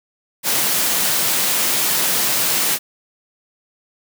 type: high-pass noise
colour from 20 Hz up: white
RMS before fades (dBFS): -18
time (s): 0.43-2.79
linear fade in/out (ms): 50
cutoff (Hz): 120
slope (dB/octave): 96
effects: none